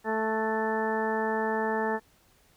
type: harmonic tone with a mistuned harmonic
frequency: 220 Hz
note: A3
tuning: in tune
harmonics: 1 / 2 / 3 / 4 / 5 / 6 / 7 / 8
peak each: -33 / -30 / -36 / -31 / -41 / -41 / -45 / -34 dBFS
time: 0.04-2 s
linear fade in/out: 50 ms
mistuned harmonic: 7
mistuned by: -42 cents
effects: pink hiss -63 dBFS RMS until 2.56 s